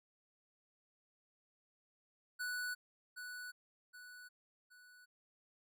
square tone with echo, 1480 Hz, F#6, in tune, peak -39 dBFS, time 2.39-2.75 s, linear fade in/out 20 ms, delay 770 ms, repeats 3, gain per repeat -7 dB, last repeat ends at 5.06 s, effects none

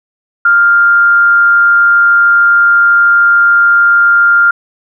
sine tone with frequency modulation, 1396.9 Hz, F6, in tune, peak -4 dBFS, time 0.45-4.51 s, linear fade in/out 5 ms, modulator 161 Hz, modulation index 0.21, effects none

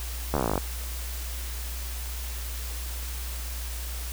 slowing click train, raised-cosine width 1 ms, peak -11 dBFS, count 15, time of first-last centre 0.34-0.578 s, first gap 13 ms, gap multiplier 1.04, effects added 60 Hz sine -32 dBFS peak until 4.12 s + white hiss -39 dBFS RMS until 4.12 s

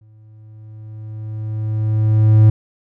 triangle tone with exponential growth, 108.4 Hz, A2, 25 cents flat, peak -3 dBFS, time 0.01-2.5 s, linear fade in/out 5 ms, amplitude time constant 540 ms, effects none

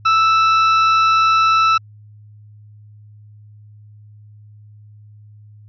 40% pulse tone, 1318.5 Hz, E6, in tune, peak -10 dBFS, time 0.05-1.78 s, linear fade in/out 10 ms, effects added 105 Hz sine -40 dBFS peak until 5.68 s + resampled to 11025 Hz

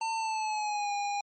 square tone with pitch glide, 898 to 814 Hz, A5 to G#5, +35 to -35 cents, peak -30 dBFS, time 0.01-1.21 s, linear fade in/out 5 ms, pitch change -170 cents, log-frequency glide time 0.16-0.92 s, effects MP3 32 kbps

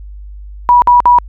sine tone bursts, 973 Hz, B5, 26 cents flat, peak -3 dBFS, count 3, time 0.69-1.186 s, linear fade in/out 0 ms, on 130 ms, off 53 ms, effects added 50 Hz sine -27 dBFS peak until 1.28 s

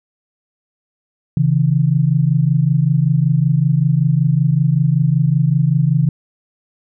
sine tone pair together, 135.4 / 160.67 Hz, C#3 / E3, -40 / -44 cents, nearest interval minor third, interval 296 cents, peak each -14 dBFS, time 1.37-6.09 s, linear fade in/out 2 ms, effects none

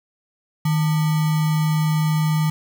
sine tone with sample-and-hold, 155.56 Hz, D#3, in tune, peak -16 dBFS, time 0.65-2.5 s, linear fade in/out 5 ms, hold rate 1050 Hz, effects none

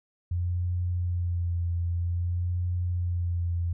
sine tone with vibrato, 87.4 Hz, F2, 2 cents sharp, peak -25 dBFS, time 0.31-3.73 s, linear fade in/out 5 ms, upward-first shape sine, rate 0.52 Hz, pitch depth 29 cents each way, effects none

